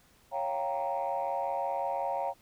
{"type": "chord", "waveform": "sine", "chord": "G half-diminished seventh", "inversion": "second", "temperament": "equal", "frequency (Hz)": [554.4, 698.5, 784, 932.3], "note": ["Db5", "F5", "G5", "Bb5"], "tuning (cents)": [0, 0, 0, 0], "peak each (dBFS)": -34, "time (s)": [0.31, 2.34], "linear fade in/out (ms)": 50, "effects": ["tanh soft clip ceiling -23 dBFS", "pink hiss -63 dBFS RMS until 2.41 s"]}